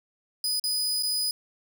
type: tone with dropouts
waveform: sawtooth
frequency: 4978 Hz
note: D#8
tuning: in tune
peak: -22 dBFS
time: 0.44-1.31 s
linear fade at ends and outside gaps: 2 ms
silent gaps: 0.597-0.639 / 1.026-1.032 s
effects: none

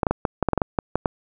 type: clicks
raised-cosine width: 1 ms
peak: -5 dBFS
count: 12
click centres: 0.032 / 0.068 / 0.11 / 0.252 / 0.427 / 0.487 / 0.533 / 0.577 / 0.618 / 0.788 / 0.956 / 1.058 s
effects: none

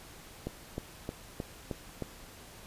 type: click train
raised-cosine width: 2 ms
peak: -21 dBFS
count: 6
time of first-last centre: 0.47-2.023 s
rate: 3.22 Hz
effects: pink hiss -51 dBFS RMS until 2.66 s + resampled to 32000 Hz

